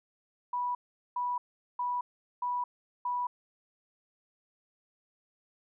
sine tone bursts, 981 Hz, B5, 12 cents flat, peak -29 dBFS, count 5, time 0.53-3.27 s, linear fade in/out 5 ms, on 220 ms, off 410 ms, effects none

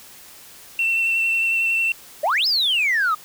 sine tone with vibrato, 2696 Hz, E7, 38 cents sharp, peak -16 dBFS, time 0.79-1.92 s, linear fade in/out 2 ms, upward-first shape sine, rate 11 Hz, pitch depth 17 cents each way
sine exponential two-way sweep, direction up then down, 552 to 5274 to 1206 Hz, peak -15 dBFS, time 2.23-3.15 s, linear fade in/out 10 ms, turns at 2.47 s
effects tanh soft clip ceiling -14 dBFS + white hiss -44 dBFS RMS until 3.24 s

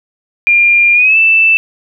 sine tone with pitch glide, 2400 to 2648 Hz, D7 to E7, +37 to +7 cents, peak -5 dBFS, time 0.47-1.57 s, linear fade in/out 0 ms, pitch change +170 cents, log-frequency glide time 0.94-1.17 s, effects none

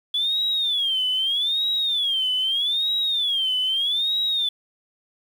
sine tone with vibrato, 3400 Hz, G#7, 40 cents sharp, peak -19 dBFS, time 0.14-4.49 s, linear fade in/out 5 ms, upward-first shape sine, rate 0.8 Hz, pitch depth 210 cents each way, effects tanh soft clip ceiling -15 dBFS + 8-bit

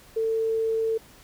sine tone, 447.3 Hz, A4, 28 cents sharp, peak -22 dBFS, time 0.16-0.98 s, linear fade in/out 10 ms, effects pink hiss -52 dBFS RMS until 1.23 s

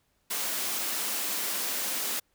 white high-pass noise, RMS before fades -31 dBFS, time 0.3-2.2 s, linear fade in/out 10 ms, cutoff 180 Hz, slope 96 dB/octave, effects pink hiss -72 dBFS RMS until 2.34 s

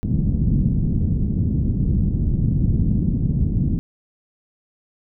white low-pass noise, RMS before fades -19 dBFS, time 0.03-3.79 s, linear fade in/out 0 ms, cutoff 200 Hz, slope 24 dB/octave, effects none

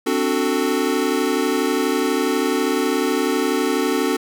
square chord, D dominant seventh, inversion third, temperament equal with one note detuned, 261.6 / 293.7 / 370 / 442.5 Hz, C4 / D4 / F#4 / A4, 0 / 0 / 0 / +10 cents, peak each -24 dBFS, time 0.06-4.17 s, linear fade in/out 10 ms, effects none

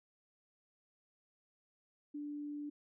sine tone, 293 Hz, D4, 4 cents flat, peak -40 dBFS, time 2.14-2.7 s, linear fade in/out 10 ms, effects none

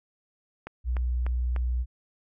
click train, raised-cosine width 0.5 ms, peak -22 dBFS, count 4, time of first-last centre 0.67-1.563 s, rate 3.36 Hz
sine tone, 61.3 Hz, B1, 12 cents flat, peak -24 dBFS, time 0.84-1.86 s, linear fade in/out 50 ms
effects none

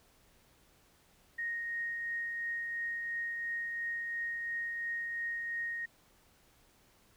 sine tone with tremolo, 1864.7 Hz, A#6, in tune, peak -33 dBFS, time 1.38-5.86 s, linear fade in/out 10 ms, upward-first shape triangle, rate 2.9 Hz, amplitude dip 30%, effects pink hiss -66 dBFS RMS until 7.16 s

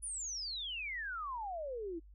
sine exponential sweep, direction down, 10100 to 315.9 Hz, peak -38 dBFS, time 0.02-2 s, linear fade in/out 20 ms, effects noise-tail reverb RT60 0.1 s tail -26 dB re dry + added 50 Hz sine -54 dBFS peak until 2.14 s

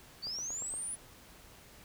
sine linear sweep, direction up, 4442 to 10050 Hz, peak -36 dBFS, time 0.22-0.96 s, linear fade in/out 20 ms
click train, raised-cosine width 1 ms, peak -34 dBFS, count 5, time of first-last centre 0.27-0.739 s, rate 8.52 Hz
effects pink hiss -56 dBFS RMS until 1.84 s

